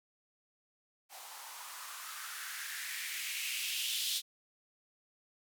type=noise with band-pass filter sweep; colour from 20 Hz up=violet; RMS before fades=-40 dBFS; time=1.09-4.22 s; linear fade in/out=50 ms; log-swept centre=750 to 3600 Hz; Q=3.5; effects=none